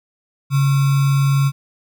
sine tone with sample-and-hold, 138.59 Hz, C#3, in tune, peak -12 dBFS, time 0.5-1.52 s, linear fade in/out 50 ms, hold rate 1225 Hz, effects none

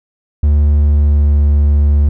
triangle tone with pitch glide, 73.42 to 72.7 Hz, D2 to D2, 0 to -17 cents, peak -5 dBFS, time 0.43-2.09 s, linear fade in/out 5 ms, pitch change -17 cents, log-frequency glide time 0.82-1.36 s, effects none

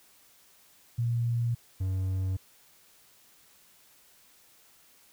sine / triangle tone pair in turn, 118.1 / 94.09 Hz, A#2 / F#2, +23 / +30 cents, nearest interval major third, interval 393 cents, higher first, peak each -25 dBFS, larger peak neither, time 0.98-1.55 / 1.8-2.37 s, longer neither, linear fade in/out 10 ms, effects white hiss -60 dBFS RMS until 5.12 s

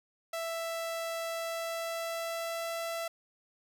sawtooth tone with pitch glide, 662 to 667 Hz, E5 to E5, +7 to +20 cents, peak -30 dBFS, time 0.33-3.08 s, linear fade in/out 5 ms, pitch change +13 cents, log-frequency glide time 1.22-2.75 s, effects none

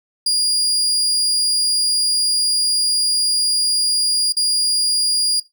35% pulse tone with dropouts, 4842 Hz, D#8, 48 cents flat, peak -13 dBFS, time 0.26-5.4 s, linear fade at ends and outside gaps 5 ms, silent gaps 4.324-4.367 s, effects noise-tail reverb RT60 0.2 s tail -20 dB re dry

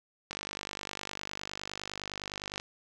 click train, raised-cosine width 0.2 ms, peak -19 dBFS, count 115, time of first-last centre 0.31-2.599 s, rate 49.8 Hz, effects none

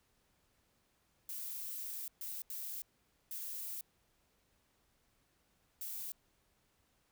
violet noise bursts at uneven times, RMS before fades -43 dBFS, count 5, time 1.29-2.08 / 2.21-2.42 / 2.5-2.82 / 3.31-3.81 / 5.81-6.12 s, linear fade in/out 2 ms, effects pink hiss -75 dBFS RMS until 7.11 s

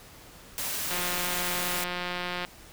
white noise, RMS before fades -32 dBFS, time 0.58-1.84 s, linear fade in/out 0 ms
click train, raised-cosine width 0.3 ms, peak -16 dBFS, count 275, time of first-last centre 0.91-2.449 s, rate 178 Hz
effects pink hiss -50 dBFS RMS until 2.72 s

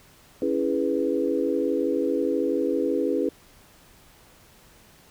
sine chord, C# minor seventh, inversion none, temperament equal, 277.2 / 329.6 / 415.3 / 493.9 Hz, C#4 / E4 / G#4 / B4, 0 / 0 / 0 / 0 cents, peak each -27 dBFS, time 0.42-3.29 s, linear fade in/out 2 ms, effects pink hiss -54 dBFS RMS until 5.1 s

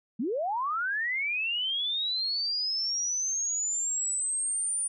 sine linear sweep, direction up, 196 to 9397 Hz, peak -27 dBFS, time 0.19-4.88 s, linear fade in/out 10 ms, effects none

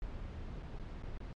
brown noise with dropouts, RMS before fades -43 dBFS, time 0.02-1.33 s, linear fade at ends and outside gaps 1 ms, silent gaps 0.626-0.63 / 0.787-0.797 / 1.025-1.033 / 1.175-1.203 s, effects low-pass 4000 Hz 12 dB/octave + MP3 64 kbps

